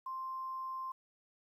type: tone with quantisation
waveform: sine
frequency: 1050 Hz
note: C6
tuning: 6 cents sharp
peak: -38 dBFS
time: 0.06-0.92 s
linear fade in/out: 5 ms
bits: 11
effects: none